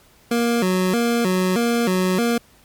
25% pulse tone with vibrato, 208.5 Hz, G#3, 7 cents sharp, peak -13 dBFS, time 0.31-2.38 s, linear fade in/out 5 ms, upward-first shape square, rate 1.6 Hz, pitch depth 210 cents each way, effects pink hiss -53 dBFS RMS until 2.64 s + MP3 96 kbps

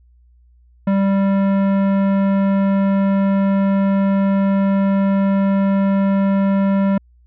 sine tone with tanh clipping, 196 Hz, G3, in tune, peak -15 dBFS, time 0.87-6.98 s, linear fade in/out 5 ms, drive 16 dB, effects added 60 Hz sine -48 dBFS peak until 7.26 s

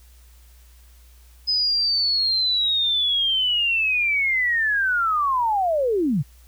sine linear sweep, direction down, 5060 to 119.4 Hz, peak -18 dBFS, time 1.47-6.23 s, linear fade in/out 20 ms, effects added 60 Hz sine -47 dBFS peak until 6.47 s + white hiss -57 dBFS RMS until 6.47 s

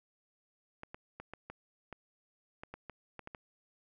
clicks, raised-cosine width 0.5 ms, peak -29 dBFS, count 12, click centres 0.834 / 0.945 / 1.2 / 1.336 / 1.5 / 1.927 / 2.635 / 2.74 / 2.897 / 3.193 / 3.274 / 3.348 s, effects none

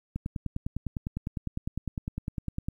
click train, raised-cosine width 5 ms, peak -19 dBFS, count 26, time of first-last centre 0.16-2.685 s, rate 9.9 Hz, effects 10-bit

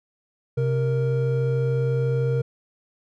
triangle tone pair together, 130.82 / 466.2 Hz, C3 / A#4, 0 / 0 cents, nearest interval octave + minor seventh, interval 2200 cents, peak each -19 / -23 dBFS, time 0.57-2.42 s, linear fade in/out 10 ms, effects none

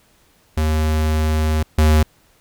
square tone pair in turn, 77.78 / 77.2 Hz, D#2 / D#2, 0 / -13 cents, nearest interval unison, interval 13 cents, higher first, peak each -16 / -11 dBFS, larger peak second, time 0.57-1.63 / 1.78-2.03 s, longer first, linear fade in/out 5 ms, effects pink hiss -56 dBFS RMS until 2.4 s

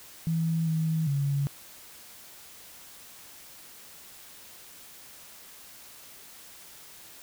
sine tone with pitch steps, 163.5 / 160.1 / 140.6 Hz, E3 / D#3 / C#3, -14 / +50 / +25 cents, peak -24 dBFS, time 0.27-1.47 s, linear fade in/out 0 ms, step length 400 ms, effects white hiss -49 dBFS RMS until 7.22 s

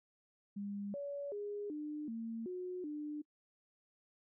sine tone with pitch steps, 201.9 / 568 / 411.3 / 300.2 / 227.3 / 363.7 / 298.5 Hz, G#3 / C#5 / G#4 / D4 / A#3 / F#4 / D4, -49 / +42 / -17 / +38 / -43 / -30 / +28 cents, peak -39 dBFS, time 0.56-3.22 s, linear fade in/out 10 ms, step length 380 ms, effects noise-tail reverb RT60 0.1 s tail -25 dB re dry

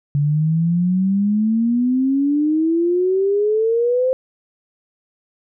sine exponential sweep, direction up, 142 to 523.3 Hz, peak -14 dBFS, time 0.15-4.13 s, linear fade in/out 0 ms, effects none

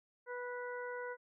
harmonic tone, 491.3 Hz, B4, 9 cents flat, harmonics 1 / 2 / 3 / 4, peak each -42 / -47 / -46 / -52 dBFS, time 0.26-1.17 s, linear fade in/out 50 ms, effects none

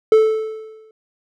triangle tone with exponential decay, 438 Hz, A4, 8 cents flat, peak -4 dBFS, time 0.12-0.91 s, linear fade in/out 2 ms, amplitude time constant 170 ms, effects none

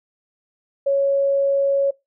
sine tone, 554.4 Hz, C#5, in tune, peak -15 dBFS, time 0.86-1.91 s, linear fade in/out 10 ms, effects noise-tail reverb RT60 0.2 s tail -21 dB re dry

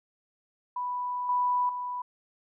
sine tone with level steps, 987.8 Hz, B5, in tune, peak -29 / -23 / -31 dBFS, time 0.76-2.02 s, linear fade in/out 5 ms, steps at 1.29 / 1.69 s, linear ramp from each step 2 ms, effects none

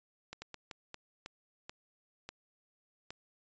slowing click train, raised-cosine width 0.2 ms, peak -26 dBFS, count 9, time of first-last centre 0.33-3.105 s, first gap 90 ms, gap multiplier 1.37, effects resampled to 16000 Hz

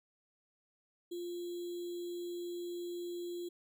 sine tone with sample-and-hold, 349.2 Hz, F4, in tune, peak -38 dBFS, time 1.11-3.49 s, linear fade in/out 10 ms, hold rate 3675 Hz, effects none

